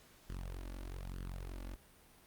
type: tone with flanger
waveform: sawtooth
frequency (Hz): 45.29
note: F#1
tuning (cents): -36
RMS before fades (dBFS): -44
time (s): 0.29-1.76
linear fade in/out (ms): 10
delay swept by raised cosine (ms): 0.63 to 3.53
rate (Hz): 1.1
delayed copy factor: +0.85
effects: pink hiss -63 dBFS RMS until 2.26 s + Opus 48 kbps